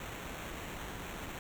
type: noise with sample-and-hold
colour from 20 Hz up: pink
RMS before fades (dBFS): -43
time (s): 0-1.39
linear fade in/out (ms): 2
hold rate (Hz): 4900
effects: none